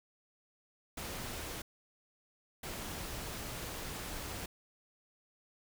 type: noise bursts at uneven times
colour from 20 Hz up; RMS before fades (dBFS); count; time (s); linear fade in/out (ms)
pink; -42; 2; 0.97-1.62 / 2.63-4.46; 5
effects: none